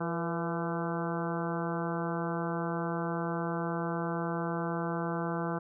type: harmonic tone with a mistuned harmonic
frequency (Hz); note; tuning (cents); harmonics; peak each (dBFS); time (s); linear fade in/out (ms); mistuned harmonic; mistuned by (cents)
169.1; E3; +44; 1 / 2 / 3 / 4 / 5 / 6 / 7 / 8 / 9; -34 / -37 / -39 / -40 / -41 / -42 / -42 / -43 / -44; 0-5.59; 10; 3; -56
effects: none